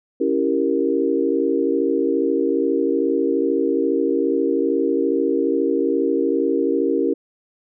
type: chord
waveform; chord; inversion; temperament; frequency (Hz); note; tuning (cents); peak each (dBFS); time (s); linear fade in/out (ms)
sine; C# diminished seventh; none; equal; 277.2 / 329.6 / 392 / 466.2; C#4 / E4 / G4 / Bb4; 0 / 0 / 0 / 0; -22; 0.2-7.14; 10
effects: none